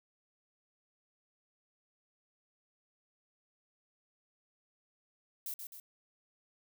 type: noise with echo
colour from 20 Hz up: violet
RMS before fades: -40 dBFS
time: 5.46-5.54 s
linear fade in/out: 2 ms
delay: 130 ms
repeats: 2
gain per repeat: -5 dB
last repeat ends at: 5.8 s
effects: none